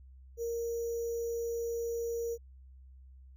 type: tone with sample-and-hold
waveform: sine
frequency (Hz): 466.2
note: A#4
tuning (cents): 0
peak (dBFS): -32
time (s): 0.37-2.38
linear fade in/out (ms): 50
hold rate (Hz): 6300
effects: added 65 Hz sine -51 dBFS peak until 3.36 s